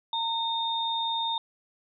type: tone pair together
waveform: sine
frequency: 915 / 3660 Hz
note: A#5 / A#7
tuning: -32 / -32 cents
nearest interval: 2 octaves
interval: 2400 cents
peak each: -29 / -29 dBFS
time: 0.13-1.38 s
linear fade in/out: 2 ms
effects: none